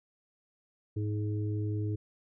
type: harmonic tone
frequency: 105.2 Hz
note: G#2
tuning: 23 cents sharp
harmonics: 1 / 3 / 4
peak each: -30 / -38 / -42 dBFS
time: 0.96-1.96 s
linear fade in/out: 10 ms
effects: none